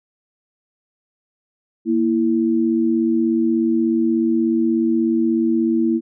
sine tone pair together, 233.3 / 329.9 Hz, A#3 / E4, +2 / +1 cents, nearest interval tritone, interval 599 cents, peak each -18 / -17 dBFS, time 1.85-6.01 s, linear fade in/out 50 ms, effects none

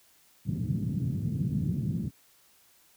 pink band-pass noise, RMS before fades -30 dBFS, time 0.45-2.11 s, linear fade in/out 50 ms, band 110 to 210 Hz, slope 24 dB/octave, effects white hiss -62 dBFS RMS until 2.96 s

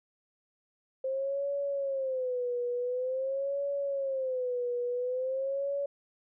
sine tone with vibrato, 523.3 Hz, C5, in tune, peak -29 dBFS, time 1.04-5.86 s, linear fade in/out 5 ms, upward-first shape sine, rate 0.47 Hz, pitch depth 130 cents each way, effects none

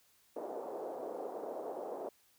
pink band-pass noise, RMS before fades -42 dBFS, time 0.36-2.09 s, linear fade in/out 5 ms, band 390 to 730 Hz, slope 24 dB/octave, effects white hiss -69 dBFS RMS until 2.38 s

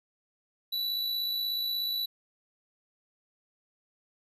square tone with amplitude modulation, 3951 Hz, B7, in tune, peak -28 dBFS, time 0.72-2.06 s, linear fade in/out 10 ms, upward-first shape sine, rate 56.6 Hz, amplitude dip 35%, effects resampled to 32000 Hz

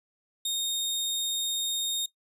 sawtooth tone, 3696 Hz, A#7, 16 cents flat, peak -24 dBFS, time 0.45-2.06 s, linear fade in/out 5 ms, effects noise-tail reverb RT60 0.1 s tail -19 dB re dry + resampled to 32000 Hz

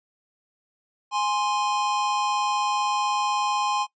square tone pair together, 830.6 / 1046.5 Hz, G#5 / C6, 0 / 0 cents, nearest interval major third, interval 400 cents, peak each -26 dBFS, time 1.11-3.87 s, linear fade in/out 50 ms, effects noise-tail reverb RT60 0.1 s tail -18 dB re dry + resampled to 16000 Hz

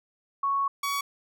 sine / sawtooth tone pair in turn, 1108.7 / 1126.8 Hz, C#6 / C#6, 0 / +28 cents, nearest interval unison, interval 28 cents, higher second, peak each -23 dBFS, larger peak neither, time 0.43-0.68 / 0.83-1.01 s, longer first, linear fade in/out 5 ms, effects none

